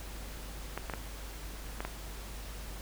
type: clicks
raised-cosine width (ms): 0.5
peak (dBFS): -20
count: 5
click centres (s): 0.776 / 0.898 / 0.937 / 1.805 / 1.85
effects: added 50 Hz sine -42 dBFS peak until 2.81 s + pink hiss -47 dBFS RMS until 2.81 s